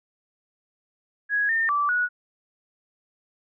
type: tone with pitch steps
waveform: sine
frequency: 1664 / 1813 / 1162 / 1463 Hz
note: G#6 / A#6 / D6 / F#6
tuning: +3 / -49 / -19 / -20 cents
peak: -20 dBFS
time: 1.29-2.09 s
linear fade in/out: 50 ms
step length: 200 ms
effects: none